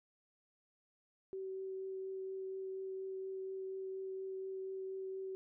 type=tone with vibrato; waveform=sine; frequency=381.5 Hz; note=G4; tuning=47 cents flat; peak=-40 dBFS; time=1.33-5.35 s; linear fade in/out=0 ms; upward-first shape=triangle; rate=4.2 Hz; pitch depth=9 cents each way; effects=none